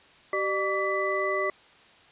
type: tone cluster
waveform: sine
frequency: 385 / 603 / 1147 / 1993 Hz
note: G4 / D5 / D6 / B6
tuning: -31 / +46 / -41 / +15 cents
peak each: -30 dBFS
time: 0.33-1.5 s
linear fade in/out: 2 ms
effects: white hiss -55 dBFS RMS until 2.11 s + resampled to 8000 Hz